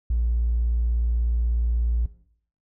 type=tone; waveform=triangle; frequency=58.27 Hz; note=A#1; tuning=in tune; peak=-16 dBFS; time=0.1-2.06 s; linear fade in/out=5 ms; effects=noise-tail reverb RT60 0.6 s tail -19 dB re dry + tanh soft clip ceiling -17 dBFS